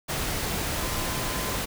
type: tone in noise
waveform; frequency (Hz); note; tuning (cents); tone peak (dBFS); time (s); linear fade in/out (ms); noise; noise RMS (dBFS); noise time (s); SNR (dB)
sine; 1026; C6; -34; -39; 0.76-1.59; 20; pink; -29; 0.08-1.66; -13
effects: none